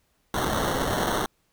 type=noise with sample-and-hold; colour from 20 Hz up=blue; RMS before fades=-26 dBFS; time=0.34-1.26 s; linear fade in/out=2 ms; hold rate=2450 Hz; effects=pink hiss -69 dBFS RMS until 1.52 s